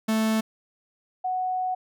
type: tone pair in turn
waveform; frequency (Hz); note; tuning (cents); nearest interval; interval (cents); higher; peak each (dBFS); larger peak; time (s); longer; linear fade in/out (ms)
45% pulse / sine; 220 / 740; A3 / F#5; 0 / 0; octave + major sixth; 2100; second; -21 / -24; first; 0.08-0.41 / 1.24-1.75; second; 10
effects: none